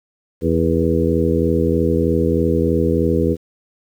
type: harmonic tone with a mistuned harmonic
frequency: 83.2 Hz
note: E2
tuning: 17 cents sharp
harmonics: 1 / 2 / 3 / 4 / 5 / 6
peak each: -21 / -21 / -21 / -21 / -21 / -21 dBFS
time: 0.41-3.37 s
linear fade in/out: 50 ms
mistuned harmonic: 6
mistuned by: -38 cents
effects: 8-bit